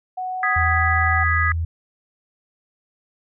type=tone with pitch glide; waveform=sine; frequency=740 to 758.6 Hz; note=F#5 to F#5; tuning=0 to +43 cents; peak=-24 dBFS; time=0.17-1.24 s; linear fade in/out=10 ms; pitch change=+43 cents; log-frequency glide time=0.3-0.84 s
type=chord; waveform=sine; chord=G# minor; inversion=second; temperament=equal; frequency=1244.5 / 1661.2 / 1975.5 Hz; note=D#6 / G#6 / B6; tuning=0 / 0 / 0 cents; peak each=-22 dBFS; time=0.43-1.52 s; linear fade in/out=2 ms
type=tone; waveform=sine; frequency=82.41 Hz; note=E2; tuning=in tune; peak=-20 dBFS; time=0.56-1.65 s; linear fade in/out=5 ms
effects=none